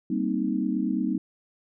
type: chord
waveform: sine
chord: C minor seventh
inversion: second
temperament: equal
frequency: 196 / 233.1 / 261.6 / 311.1 Hz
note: G3 / Bb3 / C4 / Eb4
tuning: 0 / 0 / 0 / 0 cents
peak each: -29 dBFS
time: 0.1-1.18 s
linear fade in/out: 5 ms
effects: none